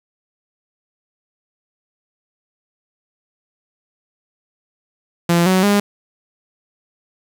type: tone with pitch steps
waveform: sawtooth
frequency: 171.2 / 186.69 / 203.6 Hz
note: F3 / F#3 / G#3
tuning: -34 / +16 / -34 cents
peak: -8 dBFS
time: 5.29-5.8 s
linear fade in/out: 5 ms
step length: 170 ms
effects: 7-bit